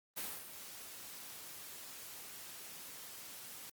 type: noise with ADSR envelope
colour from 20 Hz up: white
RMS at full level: -40 dBFS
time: 0.16-3.7 s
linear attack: 18 ms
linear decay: 250 ms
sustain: -10 dB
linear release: 7 ms
effects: high-pass 80 Hz 12 dB/octave + Opus 32 kbps